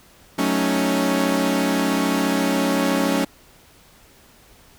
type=chord; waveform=sawtooth; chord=D# half-diminished seventh; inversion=first; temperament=equal; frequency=185 / 220 / 277.2 / 311.1 Hz; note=F#3 / A3 / C#4 / D#4; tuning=0 / 0 / 0 / 0 cents; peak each=-21 / -21 / -17 / -23 dBFS; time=0.38-3.25 s; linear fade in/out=10 ms; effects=pink hiss -51 dBFS RMS until 4.78 s